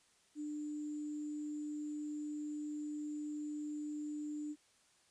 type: tone with sample-and-hold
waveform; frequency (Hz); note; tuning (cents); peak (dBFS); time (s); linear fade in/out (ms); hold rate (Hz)
sine; 298.4; D4; +28; -39; 0.35-4.56; 50; 7350
effects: white hiss -70 dBFS RMS until 5.1 s + resampled to 22050 Hz